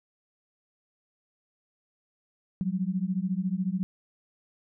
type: beating tone pair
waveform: sine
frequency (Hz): 179.4 / 193.4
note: F3 / G3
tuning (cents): +47 / -23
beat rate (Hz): 14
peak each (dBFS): -29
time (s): 2.61-3.83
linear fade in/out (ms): 0
effects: none